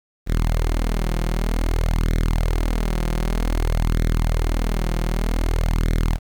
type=tone with flanger; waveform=sawtooth; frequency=40.27 Hz; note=E1; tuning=40 cents flat; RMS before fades=-20 dBFS; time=0.26-6.19 s; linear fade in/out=50 ms; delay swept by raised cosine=0.51 to 5.71 ms; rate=0.53 Hz; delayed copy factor=+0.65; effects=8-bit